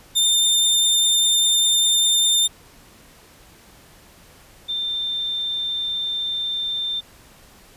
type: tone pair in turn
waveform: sawtooth / sine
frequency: 3605 / 3584 Hz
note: A7 / A7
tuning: +41 / +31 cents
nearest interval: unison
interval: 10 cents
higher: first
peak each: -12 / -22 dBFS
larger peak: first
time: 0.15-2.48 / 4.68-7.01 s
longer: neither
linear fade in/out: 20 ms
effects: pink hiss -49 dBFS RMS until 7.76 s + resampled to 32000 Hz